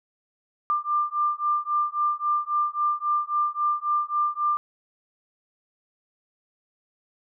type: beating tone pair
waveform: sine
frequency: 1190 / 1193.7 Hz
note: D6 / D6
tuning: +22 / +28 cents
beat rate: 3.7 Hz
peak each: -25 dBFS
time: 0.7-4.57 s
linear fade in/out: 0 ms
effects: none